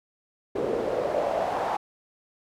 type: noise with band-pass filter sweep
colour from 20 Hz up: pink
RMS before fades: -27 dBFS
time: 0.55-1.77 s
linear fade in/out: 10 ms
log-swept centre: 420 to 800 Hz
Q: 4.6
effects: none